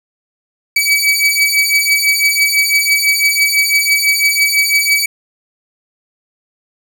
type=beating tone pair; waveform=sawtooth; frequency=2280 / 2286 Hz; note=C#7 / D7; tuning=+48 / -47 cents; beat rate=6 Hz; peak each=-10 dBFS; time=0.76-5.06 s; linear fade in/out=5 ms; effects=none